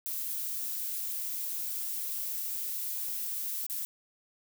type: noise with dropouts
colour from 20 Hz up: violet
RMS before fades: -35 dBFS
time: 0.06-3.85 s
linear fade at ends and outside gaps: 0 ms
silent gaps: 3.665-3.698 s
effects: none